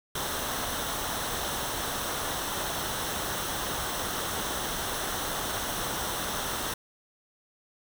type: noise with comb filter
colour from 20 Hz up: pink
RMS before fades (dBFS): -32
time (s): 0.15-6.74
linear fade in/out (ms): 5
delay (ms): 0.42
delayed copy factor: -0.55
effects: none